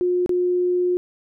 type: tone with dropouts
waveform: sine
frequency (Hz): 358.4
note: F4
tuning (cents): +45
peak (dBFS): -17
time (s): 0.01-0.97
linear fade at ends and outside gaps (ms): 0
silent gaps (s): 0.261-0.293
effects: none